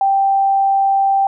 sine tone, 784 Hz, G5, in tune, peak -11 dBFS, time 0.01-1.27 s, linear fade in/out 2 ms, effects none

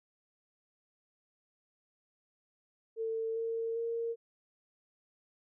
sine tone with pitch steps, 449 / 455.5 / 462.2 Hz, A4 / A#4 / A#4, +35 / -40 / -15 cents, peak -32 dBFS, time 2.96-4.16 s, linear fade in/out 50 ms, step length 400 ms, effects none

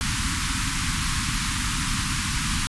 pink band-stop noise, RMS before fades -25 dBFS, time 0.01-2.67 s, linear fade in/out 0 ms, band 280 to 1000 Hz, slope 48 dB/octave, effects resampled to 24000 Hz

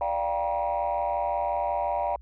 sine chord, G minor seventh, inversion second, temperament equal with one note detuned, 587.3 / 698.5 / 784 / 953 Hz, D5 / F5 / G5 / Bb5, 0 / 0 / 0 / +38 cents, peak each -29 dBFS, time 0.01-2.16 s, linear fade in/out 2 ms, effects tanh soft clip ceiling -19 dBFS + added 60 Hz sine -45 dBFS peak until 2.21 s

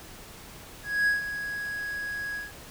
triangle tone with ADSR envelope, 1661.2 Hz, G#6, in tune, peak -18 dBFS, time 0.83-2.53 s, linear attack 240 ms, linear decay 140 ms, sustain -11 dB, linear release 170 ms, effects pink hiss -46 dBFS RMS until 2.7 s

